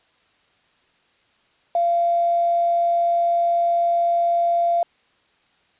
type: tone with quantisation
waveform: sine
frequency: 687 Hz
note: F5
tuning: 29 cents flat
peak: -16 dBFS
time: 1.75-4.83 s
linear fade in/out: 2 ms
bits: 7
effects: white hiss -61 dBFS RMS until 5.79 s + resampled to 8000 Hz